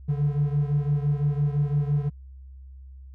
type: beating tone pair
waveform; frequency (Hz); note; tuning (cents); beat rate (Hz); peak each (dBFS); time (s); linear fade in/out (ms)
triangle; 143.5 / 149.4; D3 / D3; -40 / +30; 5.9; -20 / -24; 0.08-2.1; 20
effects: tanh soft clip ceiling -13 dBFS + added 66 Hz sine -41 dBFS peak until 3.14 s